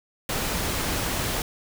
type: noise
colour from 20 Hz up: pink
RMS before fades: -27 dBFS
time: 0.29-1.42 s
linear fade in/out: 2 ms
effects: none